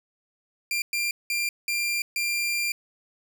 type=tone bursts at uneven times; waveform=sawtooth; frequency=2383 Hz; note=D7; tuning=25 cents sharp; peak=-21 dBFS; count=5; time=0.71-0.82 / 0.93-1.11 / 1.3-1.49 / 1.68-2.02 / 2.16-2.72 s; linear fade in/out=2 ms; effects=none

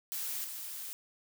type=noise with level steps; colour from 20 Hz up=blue; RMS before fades=-37 / -42 dBFS; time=0.12-0.93 s; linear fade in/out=0 ms; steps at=0.44 s; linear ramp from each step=5 ms; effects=none

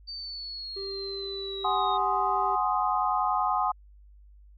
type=exponential sweep; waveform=sine; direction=down; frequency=4616 to 3700 Hz; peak=-35 dBFS; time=0.07-1.98 s; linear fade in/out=20 ms
type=tone; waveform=triangle; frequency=392 Hz; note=G4; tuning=in tune; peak=-33 dBFS; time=0.76-2.56 s; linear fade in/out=10 ms
type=chord; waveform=sine; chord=Ab dominant seventh; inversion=third; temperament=equal; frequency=740 / 830.6 / 1046.5 / 1244.5 Hz; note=Gb5 / Ab5 / C6 / Eb6; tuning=0 / 0 / 0 / 0 cents; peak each=-29 dBFS; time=1.64-3.72 s; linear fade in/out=10 ms
effects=added 50 Hz sine -50 dBFS peak until 4.57 s

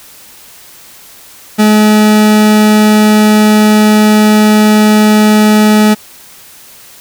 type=tone; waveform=40% pulse; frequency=212.9 Hz; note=G#3; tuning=43 cents sharp; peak=-3 dBFS; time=1.58-5.95 s; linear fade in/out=20 ms; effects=white hiss -36 dBFS RMS until 7 s

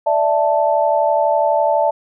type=chord; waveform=sine; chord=D suspended second; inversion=none; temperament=equal; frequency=587.3 / 659.3 / 880 Hz; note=D5 / E5 / A5; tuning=0 / 0 / 0 cents; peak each=-17 dBFS; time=0.06-1.91 s; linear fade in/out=10 ms; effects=none

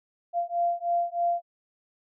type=beating tone pair; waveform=sine; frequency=690 / 693.2 Hz; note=F5 / F5; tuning=-21 / -13 cents; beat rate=3.2 Hz; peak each=-27 dBFS; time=0.33-1.42 s; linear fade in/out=50 ms; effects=none

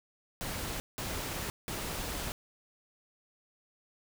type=noise bursts at uneven times; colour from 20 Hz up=pink; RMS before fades=-37 dBFS; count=3; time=0.41-0.8 / 0.98-1.5 / 1.68-2.32 s; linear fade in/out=0 ms; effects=none

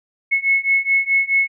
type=beating tone pair; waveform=sine; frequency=2188 / 2192.7 Hz; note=C#7 / C#7; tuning=-23 / -19 cents; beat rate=4.7 Hz; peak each=-18 / -17 dBFS; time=0.31-1.48 s; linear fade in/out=20 ms; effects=none

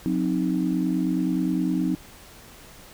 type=chord; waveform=sine; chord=C diminished; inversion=second; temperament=equal with one note detuned; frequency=181.29 / 261.6 / 311.1 Hz; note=Gb3 / C4 / Eb4; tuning=-35 / 0 / 0 cents; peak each=-25 dBFS; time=0.06-1.95 s; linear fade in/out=0 ms; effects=tanh soft clip ceiling -12 dBFS + pink hiss -47 dBFS RMS until 2.93 s

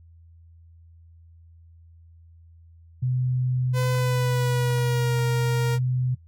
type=tone; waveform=sine; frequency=126.7 Hz; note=B2; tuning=45 cents sharp; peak=-21 dBFS; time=3.02-6.15 s; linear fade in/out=10 ms
type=tone with pitch glide; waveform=sawtooth; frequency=505 to 468.5 Hz; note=B4 to A#4; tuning=+39 to +9 cents; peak=-23 dBFS; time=3.73-5.79 s; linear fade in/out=50 ms; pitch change=-130 cents; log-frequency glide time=3.91-5.21 s
type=clicks; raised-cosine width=0.5 ms; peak=-29 dBFS; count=6; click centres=3.832 / 3.95 / 3.985 / 4.705 / 4.784 / 5.19 s
effects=noise-tail reverb RT60 0.1 s tail -20 dB re dry + added 83 Hz sine -48 dBFS peak until 6.27 s

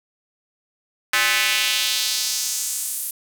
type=tone with high-pass filter sweep; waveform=square; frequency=116.54 Hz; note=A#2; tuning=in tune; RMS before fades=-22 dBFS; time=1.13-3.11 s; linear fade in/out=5 ms; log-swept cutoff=1700 to 11000 Hz; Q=1.7; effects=7-bit

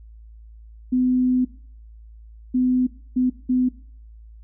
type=tone bursts at uneven times; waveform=sine; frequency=253 Hz; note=B3; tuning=42 cents sharp; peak=-16 dBFS; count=4; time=0.92-1.45 / 2.54-2.87 / 3.16-3.3 / 3.49-3.69 s; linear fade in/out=10 ms; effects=noise-tail reverb RT60 0.5 s tail -19 dB re dry + added 55 Hz sine -41 dBFS peak until 4.43 s

